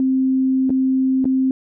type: tone with dropouts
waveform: sine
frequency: 262.5 Hz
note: C4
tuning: 6 cents sharp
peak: -14 dBFS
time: 0-1.51 s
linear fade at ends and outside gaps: 1 ms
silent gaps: 0.695-0.703 / 1.244-1.254 s
effects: none